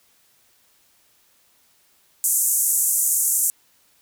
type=band-pass noise; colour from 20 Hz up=pink; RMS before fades=-20 dBFS; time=2.24-3.5 s; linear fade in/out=0 ms; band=7000 to 14000 Hz; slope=48 dB/octave; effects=white hiss -60 dBFS RMS until 4.01 s